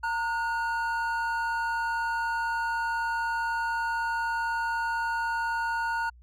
triangle tone pair together, 918 / 1448.4 Hz, A#5 / F#6, -27 / -37 cents, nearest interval minor sixth, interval 790 cents, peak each -27 / -28 dBFS, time 0.03-6.1 s, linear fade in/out 10 ms, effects added 60 Hz sine -50 dBFS peak until 6.22 s

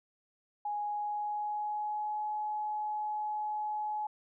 sine tone with pitch glide, 830.6 to 847.1 Hz, G#5 to G#5, 0 to +34 cents, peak -32 dBFS, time 0.65-4.07 s, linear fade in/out 5 ms, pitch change +34 cents, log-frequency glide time 0.82-2.25 s, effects none

